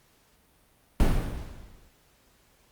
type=noise with exponential decay; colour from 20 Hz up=brown; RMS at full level=-18 dBFS; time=1-1.88 s; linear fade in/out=0 ms; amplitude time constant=190 ms; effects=pink hiss -63 dBFS RMS until 2.71 s + Opus 48 kbps